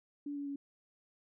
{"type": "tone with pitch steps", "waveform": "sine", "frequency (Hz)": [288.1, 284.5, 280.9], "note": ["D4", "C#4", "C#4"], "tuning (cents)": [-33, 45, 23], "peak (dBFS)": -37, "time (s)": [0.26, 0.56], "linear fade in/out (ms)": 5, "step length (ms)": 100, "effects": []}